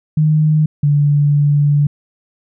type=tone pair in turn; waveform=sine; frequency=154 / 145.36 Hz; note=D#3 / D3; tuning=-17 / -17 cents; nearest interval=minor second; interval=100 cents; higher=first; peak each=-9 dBFS; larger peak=neither; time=0.17-0.66 / 0.83-1.87 s; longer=second; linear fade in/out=5 ms; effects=none